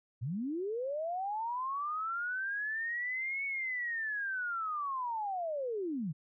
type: linear two-way sweep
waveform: sine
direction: up then down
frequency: 103.6 to 2230 to 137.8 Hz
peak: -33 dBFS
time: 0.21-6.13 s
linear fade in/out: 20 ms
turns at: 3.45 s
effects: none